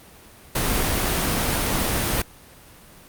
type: noise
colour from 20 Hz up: pink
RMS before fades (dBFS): -22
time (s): 0.55-2.22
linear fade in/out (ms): 5
effects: pink hiss -47 dBFS RMS until 3.08 s + Opus 32 kbps